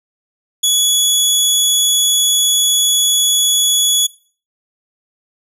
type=tone; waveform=20% pulse; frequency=3387 Hz; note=G#7; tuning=33 cents sharp; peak=-5 dBFS; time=0.63-4.07 s; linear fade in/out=10 ms; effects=noise-tail reverb RT60 0.4 s tail -18 dB re dry